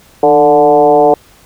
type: tone with frequency modulation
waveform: sine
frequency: 588 Hz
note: D5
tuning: 2 cents sharp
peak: -4 dBFS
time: 0.23-1.14 s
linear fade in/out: 2 ms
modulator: 143 Hz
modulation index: 1.6
effects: pink hiss -44 dBFS RMS until 1.45 s